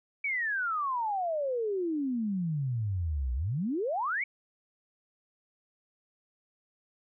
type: exponential two-way sweep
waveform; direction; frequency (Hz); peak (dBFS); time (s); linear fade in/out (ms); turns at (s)
sine; down then up; 2314 to 59.4 to 2314; -28; 0.24-4.24; 5; 3.34
effects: none